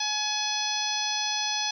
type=harmonic tone; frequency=846 Hz; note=G#5; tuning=32 cents sharp; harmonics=1 / 2 / 3 / 4 / 5 / 6 / 7; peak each=-33 / -38 / -35 / -32 / -34 / -33 / -33 dBFS; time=0-1.71 s; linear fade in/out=5 ms; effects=10-bit